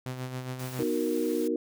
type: tone with tremolo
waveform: sawtooth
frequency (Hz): 128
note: C3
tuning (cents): -38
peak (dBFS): -28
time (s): 0.06-0.83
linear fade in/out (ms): 0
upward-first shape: sine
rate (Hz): 7.3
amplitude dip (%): 50
type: noise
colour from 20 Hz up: white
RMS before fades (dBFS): -45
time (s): 0.59-1.48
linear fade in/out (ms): 5
type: chord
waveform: sine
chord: B major seventh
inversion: none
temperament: equal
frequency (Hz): 246.9 / 311.1 / 370 / 466.2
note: B3 / D#4 / F#4 / A#4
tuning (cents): 0 / 0 / 0 / 0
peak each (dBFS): -33 / -30 / -32 / -30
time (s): 0.79-1.56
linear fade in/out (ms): 2
effects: none